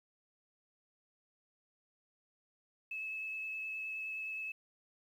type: tone with vibrato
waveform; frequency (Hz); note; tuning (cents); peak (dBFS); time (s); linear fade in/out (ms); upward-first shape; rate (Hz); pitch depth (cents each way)
sine; 2598; E7; -26; -38; 2.91-4.52; 5; sine; 9.6; 12
effects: 11-bit